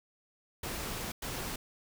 pink noise bursts at uneven times, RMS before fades -38 dBFS, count 2, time 0.63-1.12 / 1.22-1.56 s, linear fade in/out 5 ms, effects none

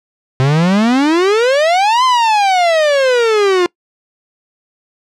45% pulse exponential two-way sweep, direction up then down, 127.8 to 1046.5 to 347.1 Hz, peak -9 dBFS, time 0.4-3.66 s, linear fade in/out 0 ms, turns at 2.04 s, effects noise-tail reverb RT60 0.1 s tail -24 dB re dry + low-pass 5000 Hz 12 dB/octave

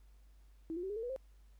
sine tone with pitch steps, 325 / 352.4 / 382.1 / 414.2 / 449.1 / 486.9 / 528 Hz, E4 / F4 / G4 / G#4 / A4 / B4 / C5, -24 / +16 / -44 / -5 / +35 / -25 / +16 cents, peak -37 dBFS, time 0.7-1.162 s, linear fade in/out 0 ms, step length 66 ms, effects added 50 Hz sine -58 dBFS peak until 1.59 s + pink hiss -75 dBFS RMS until 1.59 s

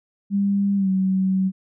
sine tone with pitch glide, 199.6 to 189.38 Hz, G3 to F#3, +32 to +41 cents, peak -17 dBFS, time 0.3-1.52 s, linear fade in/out 50 ms, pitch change -91 cents, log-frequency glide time 0.76-0.89 s, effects none

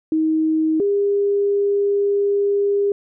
sine tone pair in turn, 315.8 / 403.4 Hz, D#4 / G4, +26 / +50 cents, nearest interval major third, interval 424 cents, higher second, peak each -15 dBFS, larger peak neither, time 0.12-0.8 / 0.8-2.92 s, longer second, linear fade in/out 2 ms, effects none

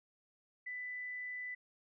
sine tone, 1992 Hz, B6, 14 cents sharp, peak -40 dBFS, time 0.66-1.55 s, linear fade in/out 10 ms, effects none

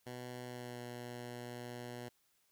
10% pulse tone with pitch glide, 123.9 to 121.63 Hz, B2 to B2, +6 to -26 cents, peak -36 dBFS, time 0.06-2.09 s, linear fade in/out 10 ms, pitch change -32 cents, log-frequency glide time 0.44-0.82 s, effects white hiss -75 dBFS RMS until 2.51 s

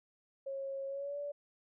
sine tone with pitch glide, 545 to 576.7 Hz, C#5 to D5, -29 to -32 cents, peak -37 dBFS, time 0.46-1.32 s, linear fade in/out 10 ms, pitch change +97 cents, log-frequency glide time 0.87-1.18 s, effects none

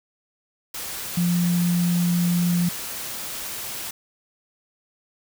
sine tone in noise, 174.61 Hz, F3, in tune, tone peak -18 dBFS, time 1.17-2.69 s, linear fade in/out 5 ms, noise white, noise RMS -32 dBFS, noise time 0.74-3.91 s, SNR +11 dB, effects none

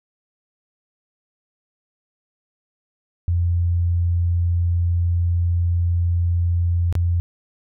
sine tone with dropouts, 86.5 Hz, F2, 16 cents flat, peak -16 dBFS, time 3.28-7.2 s, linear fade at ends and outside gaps 0 ms, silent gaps 6.926-6.953 s, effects none

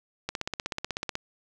click train, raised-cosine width 0.2 ms, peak -13 dBFS, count 15, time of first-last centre 0.29-1.154 s, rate 16.2 Hz, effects none

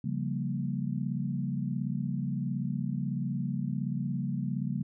sine chord, G half-diminished seventh, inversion second, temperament equal, 138.59 / 174.61 / 196 / 233.1 Hz, Db3 / F3 / G3 / Bb3, 0 / 0 / 0 / 0 cents, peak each -33 / -36 / -35 / -36 dBFS, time 0.04-4.83 s, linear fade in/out 5 ms, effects none

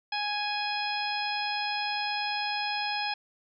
harmonic tone with a mistuned harmonic, 830.6 Hz, G#5, in tune, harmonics 1 / 2 / 3 / 4 / 5 / 6, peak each -32 / -37 / -35 / -38 / -40 / -36 dBFS, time 0.12-3.14 s, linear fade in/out 5 ms, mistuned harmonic 6, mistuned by +38 cents, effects none

